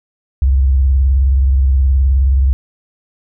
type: tone with vibrato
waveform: sine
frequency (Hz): 66.7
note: C2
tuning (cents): +34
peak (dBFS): -8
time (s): 0.42-2.53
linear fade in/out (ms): 0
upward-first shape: sine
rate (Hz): 19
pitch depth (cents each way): 130
effects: none